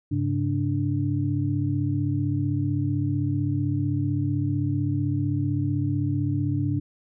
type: tone cluster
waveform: sine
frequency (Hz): 100.5 / 136.2 / 293.1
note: G2 / C#3 / D4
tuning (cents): +44 / -30 / -3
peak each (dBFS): -26 / -26 / -27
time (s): 0.11-6.8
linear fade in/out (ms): 10
effects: none